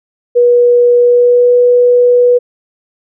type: tone with pitch glide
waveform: sine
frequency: 484.2 to 489.5 Hz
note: B4 to B4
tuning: -34 to -15 cents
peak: -4 dBFS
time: 0.35-2.39 s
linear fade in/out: 20 ms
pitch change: +19 cents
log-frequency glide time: 0.98-1.54 s
effects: none